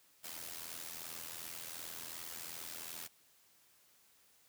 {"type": "noise with amplitude modulation", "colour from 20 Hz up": "white", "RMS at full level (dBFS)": -43, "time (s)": [0.23, 3.08], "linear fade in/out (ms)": 20, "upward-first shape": "sine", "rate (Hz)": 82.7, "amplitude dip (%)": 75, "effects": ["white hiss -68 dBFS RMS until 4.48 s", "high-pass 60 Hz 12 dB/octave"]}